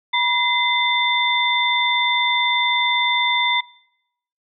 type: tone cluster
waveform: sine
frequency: 970 / 2054 / 3561 Hz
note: B5 / C7 / A7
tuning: -31 / -33 / +20 cents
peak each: -20 / -20 / -21 dBFS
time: 0.13-3.61 s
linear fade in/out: 10 ms
effects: noise-tail reverb RT60 0.8 s tail -24 dB re dry